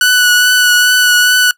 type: tone with vibrato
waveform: sawtooth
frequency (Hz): 1480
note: F#6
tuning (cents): 0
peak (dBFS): -3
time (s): 0.01-1.51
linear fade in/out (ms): 2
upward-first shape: triangle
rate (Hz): 2.4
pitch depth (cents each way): 20
effects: noise-tail reverb RT60 0.1 s tail -20 dB re dry